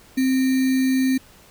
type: tone with sample-and-hold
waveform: sine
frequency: 261.6 Hz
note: C4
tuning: in tune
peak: -16 dBFS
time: 0.17-1.18 s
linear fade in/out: 10 ms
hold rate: 2100 Hz
effects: pink hiss -50 dBFS RMS until 1.5 s